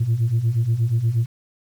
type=beating tone pair; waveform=sine; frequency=110.1 / 118.5 Hz; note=A2 / A#2; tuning=+2 / +29 cents; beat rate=8.4 Hz; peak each=-21 / -17 dBFS; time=0-1.26 s; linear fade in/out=10 ms; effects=tanh soft clip ceiling -13 dBFS + 8-bit